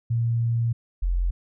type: tone pair in turn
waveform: sine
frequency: 116.54 / 43.88 Hz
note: A#2 / F1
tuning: 0 / +9 cents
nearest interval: octave + perfect fourth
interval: 1691 cents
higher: first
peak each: -20 dBFS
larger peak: neither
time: 0.1-0.73 / 1.02-1.31 s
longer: first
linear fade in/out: 10 ms
effects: none